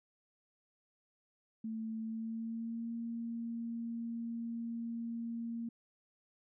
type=tone with pitch glide; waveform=sine; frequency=222.2 to 231.8 Hz; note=A3 to A#3; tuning=+17 to -10 cents; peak=-37 dBFS; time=1.64-5.69 s; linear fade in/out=5 ms; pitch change=+73 cents; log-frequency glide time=2.01-2.93 s; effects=none